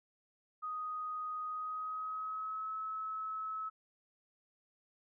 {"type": "tone with pitch glide", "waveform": "sine", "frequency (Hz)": [1247, 1294], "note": ["D#6", "E6"], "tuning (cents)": [3, -32], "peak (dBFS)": -37, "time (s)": [0.62, 3.7], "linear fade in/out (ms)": 20, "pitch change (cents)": 65, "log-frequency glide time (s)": [1.47, 2.74], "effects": []}